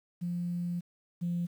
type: tone pair in turn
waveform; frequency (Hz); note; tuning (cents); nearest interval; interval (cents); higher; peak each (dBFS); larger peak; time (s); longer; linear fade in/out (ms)
sine; 174.61 / 173.4; F3 / F3; 0 / -12; unison; 12; first; -30 / -28; second; 0.21-0.81 / 1.21-1.47; first; 20
effects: tanh soft clip ceiling -25 dBFS + 10-bit